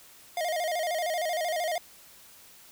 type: tone with vibrato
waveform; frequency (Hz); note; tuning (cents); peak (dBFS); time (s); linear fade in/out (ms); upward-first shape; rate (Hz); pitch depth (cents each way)
square; 666; E5; +18; -28; 0.37-1.78; 2; square; 13; 100
effects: white hiss -53 dBFS RMS until 2.71 s